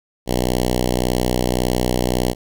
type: tone with notch filter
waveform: 5% pulse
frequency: 61.8 Hz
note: B1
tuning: 2 cents sharp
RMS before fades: -19 dBFS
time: 0.26-2.35 s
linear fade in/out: 50 ms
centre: 1500 Hz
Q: 0.81
effects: none